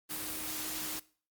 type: tone in noise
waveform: sine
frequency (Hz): 311.1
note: D#4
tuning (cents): 0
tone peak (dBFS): -48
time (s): 0.09-1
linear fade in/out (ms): 20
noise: white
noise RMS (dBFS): -38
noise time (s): 0.09-1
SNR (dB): -13
effects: noise-tail reverb RT60 0.4 s tail -19 dB re dry + Opus 32 kbps